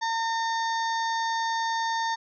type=harmonic tone; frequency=910 Hz; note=A#5; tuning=42 cents flat; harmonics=1 / 2 / 4 / 5 / 6 / 7; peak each=-26 / -32 / -38 / -40 / -42 / -43 dBFS; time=0.01-2.16 s; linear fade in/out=20 ms; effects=none